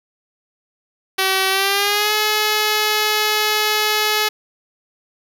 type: tone with pitch glide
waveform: 5% pulse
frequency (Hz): 381.8 to 426.1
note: G4 to G#4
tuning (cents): -46 to +44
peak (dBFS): -4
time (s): 1.18-4.29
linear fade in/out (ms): 10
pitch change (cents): +190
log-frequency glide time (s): 1.49-2.13
effects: none